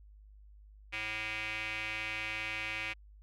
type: tone with band-pass filter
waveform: square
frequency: 108.7 Hz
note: A2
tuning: 21 cents flat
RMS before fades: -38 dBFS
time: 0.92-2.94 s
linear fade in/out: 20 ms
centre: 2400 Hz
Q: 4.9
effects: added 51 Hz sine -53 dBFS peak until 3.22 s